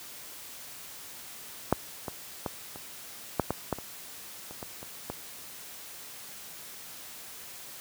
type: clicks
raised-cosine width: 1 ms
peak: -7 / -19 / -16 / -28 / -9 / -13 / -13 / -24 / -28 / -23 / -28 / -19 dBFS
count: 12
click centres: 1.726 / 2.082 / 2.462 / 2.759 / 3.397 / 3.506 / 3.727 / 3.786 / 4.51 / 4.628 / 4.829 / 5.1 s
effects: white hiss -45 dBFS RMS until 7.8 s + high-pass 60 Hz 12 dB/octave